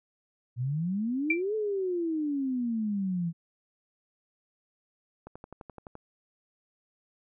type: exponential two-way sweep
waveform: sine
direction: up then down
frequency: 116.54 to 440 to 163.9 Hz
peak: -27 dBFS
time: 0.56-3.33 s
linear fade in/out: 50 ms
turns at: 1.55 s
type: tone with exponential decay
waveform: sine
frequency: 2349 Hz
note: D7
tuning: in tune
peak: -19 dBFS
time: 1.3-1.42 s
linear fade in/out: 5 ms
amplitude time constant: 24 ms
type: click train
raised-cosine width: 1 ms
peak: -29 dBFS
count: 9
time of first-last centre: 5.27-5.954 s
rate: 11.7 Hz
effects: none